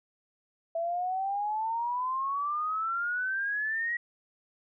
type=exponential sweep; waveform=sine; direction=up; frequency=659.3 to 1922 Hz; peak=-28 dBFS; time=0.75-3.97 s; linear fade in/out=5 ms; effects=none